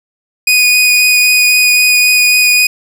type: tone with vibrato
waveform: sawtooth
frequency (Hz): 2477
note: D#7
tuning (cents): -8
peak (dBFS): -3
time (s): 0.47-2.67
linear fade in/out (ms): 5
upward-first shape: triangle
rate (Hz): 3.8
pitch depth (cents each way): 9
effects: none